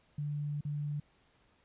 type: tone with dropouts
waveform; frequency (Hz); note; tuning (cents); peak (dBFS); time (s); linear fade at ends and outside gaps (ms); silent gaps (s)
sine; 146.83; D3; 0; -33; 0.18-1; 5; 0.609-0.65
effects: pink hiss -69 dBFS RMS until 1.64 s + resampled to 8000 Hz